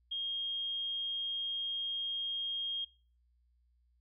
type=tone; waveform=sine; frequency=3240 Hz; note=G#7; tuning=43 cents flat; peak=-34 dBFS; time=0.11-2.85 s; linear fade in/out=10 ms; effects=noise-tail reverb RT60 0.4 s tail -23 dB re dry + added 60 Hz sine -68 dBFS peak until 4 s